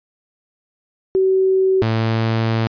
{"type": "tone pair in turn", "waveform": ["sine", "sawtooth"], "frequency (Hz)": [379.7, 112.61], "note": ["F#4", "A2"], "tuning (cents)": [45, 41], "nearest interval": "octave + major sixth", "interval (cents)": 2104, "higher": "first", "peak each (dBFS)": [-12, -12], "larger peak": "neither", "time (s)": [[1.15, 1.82], [1.82, 2.67]], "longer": "second", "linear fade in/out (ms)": 0, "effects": ["resampled to 11025 Hz"]}